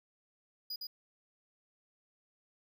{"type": "tone with echo", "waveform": "square", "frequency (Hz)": 4917, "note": "D#8", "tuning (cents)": -21, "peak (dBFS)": -38, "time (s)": [0.7, 0.76], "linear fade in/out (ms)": 5, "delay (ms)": 110, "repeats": 1, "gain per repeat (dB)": -2, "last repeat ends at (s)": 0.87, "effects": []}